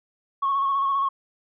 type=tone with vibrato; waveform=sine; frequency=1100 Hz; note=C#6; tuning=14 cents flat; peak=-19 dBFS; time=0.42-1.09 s; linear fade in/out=10 ms; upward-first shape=square; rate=15 Hz; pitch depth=26 cents each way; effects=tanh soft clip ceiling -16 dBFS